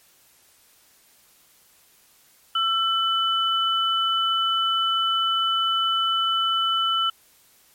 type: tone pair together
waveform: sine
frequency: 1337.7 / 3000 Hz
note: E6 / F#7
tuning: +25 / +23 cents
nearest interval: octave + major second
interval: 1398 cents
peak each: -22 dBFS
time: 2.55-7.1 s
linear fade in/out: 5 ms
effects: white hiss -57 dBFS RMS until 7.74 s + MP3 64 kbps